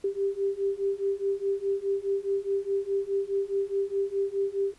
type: beating tone pair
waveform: sine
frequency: 392 / 396.8 Hz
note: G4 / G4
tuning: 0 / +21 cents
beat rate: 4.8 Hz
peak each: -29 / -28 dBFS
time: 0.04-4.74 s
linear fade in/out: 5 ms
effects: pink hiss -59 dBFS RMS until 4.78 s + resampled to 24000 Hz